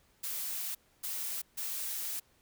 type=noise bursts at uneven times; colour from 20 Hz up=blue; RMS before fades=-37 dBFS; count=3; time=0.23-0.75 / 1.03-1.42 / 1.57-2.2 s; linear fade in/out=10 ms; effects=pink hiss -68 dBFS RMS until 2.41 s